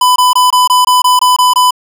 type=tone bursts; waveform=square; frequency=1000 Hz; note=B5; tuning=21 cents sharp; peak=-6 dBFS; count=10; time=0.01-1.708 s; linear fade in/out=5 ms; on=150 ms; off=22 ms; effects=none